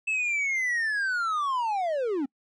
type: linear sweep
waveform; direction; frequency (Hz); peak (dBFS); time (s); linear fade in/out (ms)
triangle; down; 2637 to 253.6; -23; 0.07-2.26; 10
effects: noise-tail reverb RT60 0.1 s tail -26 dB re dry + resampled to 22050 Hz